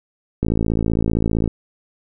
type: click train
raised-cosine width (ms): 3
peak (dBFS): -6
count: 59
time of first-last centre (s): 0.43-1.477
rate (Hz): 55.4
effects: none